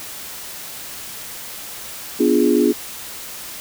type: chord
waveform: sine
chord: B diminished seventh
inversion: none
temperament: equal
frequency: 246.9 / 293.7 / 349.2 / 415.3 Hz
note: B3 / D4 / F4 / Ab4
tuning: 0 / 0 / 0 / 0 cents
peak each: -18 dBFS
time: 2.19-2.73 s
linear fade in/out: 20 ms
effects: white hiss -33 dBFS RMS until 3.6 s